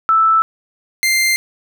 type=tone pair in turn; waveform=sine / sawtooth; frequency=1318.5 / 2093 Hz; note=E6 / C7; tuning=0 / 0 cents; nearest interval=minor sixth; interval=800 cents; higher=second; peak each=-9 dBFS; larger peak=neither; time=0.09-0.42 / 1.03-1.36 s; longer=neither; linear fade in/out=0 ms; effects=none